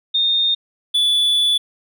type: tone pair in turn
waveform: sine / triangle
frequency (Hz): 3660 / 3455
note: A#7 / A7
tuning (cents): -32 / -32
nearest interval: minor second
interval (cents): 100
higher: first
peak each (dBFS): -14 / -12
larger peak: second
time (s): 0.14-0.55 / 0.94-1.58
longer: second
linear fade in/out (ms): 10
effects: none